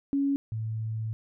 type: tone pair in turn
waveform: sine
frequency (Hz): 278.7 / 110.6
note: C#4 / A2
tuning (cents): +9 / +9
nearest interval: octave + major third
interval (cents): 1600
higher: first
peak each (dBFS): -23 / -29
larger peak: first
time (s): 0.13-0.36 / 0.52-1.13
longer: second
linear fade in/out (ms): 0
effects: none